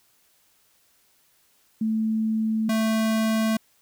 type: tone pair in turn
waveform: sine / square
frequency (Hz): 220 / 220.9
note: A3 / A3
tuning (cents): 0 / +7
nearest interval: unison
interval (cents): 7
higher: second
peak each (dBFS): -21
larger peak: neither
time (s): 1.81-2.69 / 2.69-3.57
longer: neither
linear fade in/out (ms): 5
effects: white hiss -63 dBFS RMS until 3.81 s